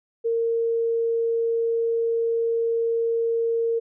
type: tone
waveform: sine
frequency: 460.2 Hz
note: A#4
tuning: 22 cents flat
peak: -20 dBFS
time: 0.24-3.8 s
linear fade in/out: 20 ms
effects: none